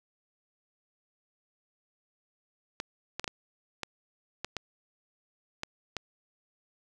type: clicks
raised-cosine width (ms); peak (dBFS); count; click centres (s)
0.2; -16; 9; 2.801 / 3.196 / 3.243 / 3.278 / 3.833 / 4.446 / 4.567 / 5.634 / 5.967
effects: none